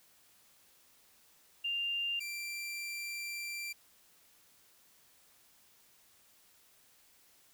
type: tone pair in turn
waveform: sine / sawtooth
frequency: 2794 / 2357 Hz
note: F7 / D7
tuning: 0 / +6 cents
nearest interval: minor third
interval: 294 cents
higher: first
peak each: -32 / -35 dBFS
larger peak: first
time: 1.64-2.2 / 2.2-3.73 s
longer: second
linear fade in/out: 10 ms
effects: white hiss -65 dBFS RMS until 7.53 s